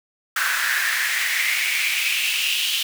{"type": "noise with high-pass filter sweep", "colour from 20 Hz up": "pink", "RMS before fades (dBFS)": -22, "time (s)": [0.36, 2.83], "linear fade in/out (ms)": 5, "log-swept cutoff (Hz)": [1500, 3100], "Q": 5.5, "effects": []}